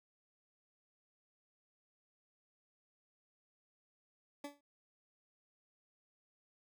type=tone with exponential decay; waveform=20% pulse; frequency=287.3 Hz; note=D4; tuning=38 cents flat; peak=-35 dBFS; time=4.44-4.61 s; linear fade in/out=5 ms; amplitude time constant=35 ms; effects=none